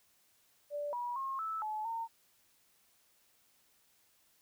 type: tone with pitch steps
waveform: sine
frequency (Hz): 584 / 967 / 1076 / 1311 / 859 / 913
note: D5 / B5 / C6 / E6 / A5 / A#5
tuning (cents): -10 / -37 / +48 / -10 / -42 / -36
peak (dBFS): -35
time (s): 0.7-2.08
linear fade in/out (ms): 50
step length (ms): 230
effects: white hiss -70 dBFS RMS until 4.41 s